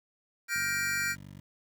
square chord, G minor seventh, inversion third, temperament just, 1411.2 / 1568 / 1881.6 / 2352 Hz, F6 / G6 / Bb6 / D7, +18 / 0 / +16 / +2 cents, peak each -35 dBFS, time 0.48-1.16 s, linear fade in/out 50 ms
click train, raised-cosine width 5 ms, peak -33 dBFS, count 41, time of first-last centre 0.56-1.392 s, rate 48.1 Hz
effects high-pass 100 Hz 12 dB/octave + 9-bit

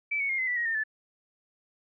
sine tone with pitch steps, 2313 / 2221 / 2133 / 2049 / 1967.6 / 1889.6 / 1814.7 / 1742.8 Hz, D7 / C#7 / C7 / C7 / B6 / A#6 / A#6 / A6, -27 / +3 / +33 / -37 / -7 / +23 / -47 / -17 cents, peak -26 dBFS, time 0.11-0.838 s, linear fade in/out 10 ms, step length 91 ms, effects none

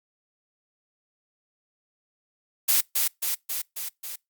blue noise with echo, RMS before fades -20 dBFS, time 2.68-2.81 s, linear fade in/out 10 ms, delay 270 ms, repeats 5, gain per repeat -3 dB, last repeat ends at 4.16 s, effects noise-tail reverb RT60 0.2 s tail -26 dB re dry + Opus 48 kbps

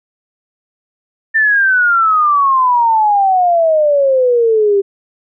sine exponential sweep, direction down, 1800 to 391 Hz, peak -8 dBFS, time 1.34-4.82 s, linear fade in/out 20 ms, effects none

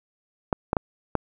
clicks, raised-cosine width 1 ms, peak -7 dBFS, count 4, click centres 0.528 / 0.731 / 0.768 / 1.153 s, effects none

